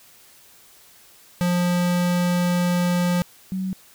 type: tone pair in turn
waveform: square / sine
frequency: 176.8 / 188.34 Hz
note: F3 / F#3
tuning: +22 / +31 cents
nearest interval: minor second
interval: 109 cents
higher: second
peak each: -19 / -23 dBFS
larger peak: first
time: 1.41-3.22 / 3.52-3.73 s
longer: first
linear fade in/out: 0 ms
effects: white hiss -51 dBFS RMS until 3.94 s